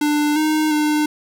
square tone with pitch steps, 296.8 / 309 / 301.7 Hz, D4 / D#4 / D4, +18 / -12 / +47 cents, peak -16 dBFS, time 0.01-1.06 s, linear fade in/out 5 ms, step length 350 ms, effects none

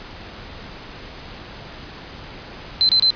sine tone bursts, 4080 Hz, C8, 44 cents flat, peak -12 dBFS, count 3, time 2.81-3.104 s, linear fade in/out 0 ms, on 80 ms, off 27 ms, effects pink hiss -37 dBFS RMS until 3.15 s + resampled to 11025 Hz

